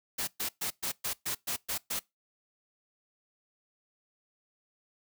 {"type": "noise bursts", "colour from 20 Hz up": "white", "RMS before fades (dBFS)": -33, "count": 9, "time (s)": [0.18, 1.995], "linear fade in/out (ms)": 10, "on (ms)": 95, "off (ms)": 120, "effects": ["noise-tail reverb RT60 0.2 s tail -23 dB re dry"]}